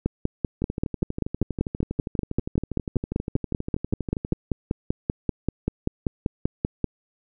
two click trains, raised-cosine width 3 ms, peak -9 / -15 dBFS, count 36 / 47, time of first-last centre 0.06-6.843 / 0.62-4.33 s, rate 5.16 / 12.4 Hz, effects none

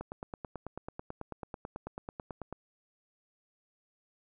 click train, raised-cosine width 1 ms, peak -25 dBFS, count 24, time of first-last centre 0.01-2.526 s, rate 9.14 Hz, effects none

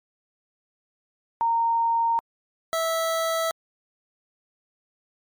sine / 25% pulse tone pair in turn, 923 / 654.5 Hz, A#5 / E5, -17 / -13 cents, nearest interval tritone, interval 596 cents, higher first, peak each -19 dBFS, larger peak neither, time 1.41-2.19 / 2.73-3.51 s, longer neither, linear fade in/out 0 ms, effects MP3 96 kbps

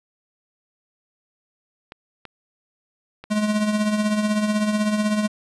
clicks, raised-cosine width 0.3 ms, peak -21 dBFS, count 3, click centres 1.921 / 2.253 / 3.24 s
square tone with tremolo, 211.5 Hz, G#3, 32 cents sharp, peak -17 dBFS, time 3.3-5.28 s, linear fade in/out 20 ms, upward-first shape triangle, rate 16 Hz, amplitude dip 60%
effects resampled to 24000 Hz + 8-bit

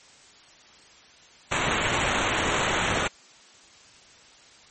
white noise with sample-and-hold, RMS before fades -25 dBFS, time 1.51-3.08 s, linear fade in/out 10 ms, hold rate 4900 Hz, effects white hiss -52 dBFS RMS until 4.7 s + MP3 32 kbps

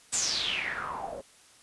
white noise with low-pass filter sweep, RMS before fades -32 dBFS, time 0.12-1.22 s, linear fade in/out 20 ms, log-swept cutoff 8100 to 500 Hz, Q 6.8, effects white hiss -57 dBFS RMS until 1.62 s + resampled to 24000 Hz

